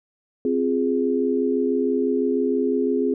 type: chord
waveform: sine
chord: F minor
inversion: second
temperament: equal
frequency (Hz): 261.6 / 349.2 / 415.3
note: C4 / F4 / Ab4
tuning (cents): 0 / 0 / 0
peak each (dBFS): -22 / -26 / -22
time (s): 0.45-3.14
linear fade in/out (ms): 2
effects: none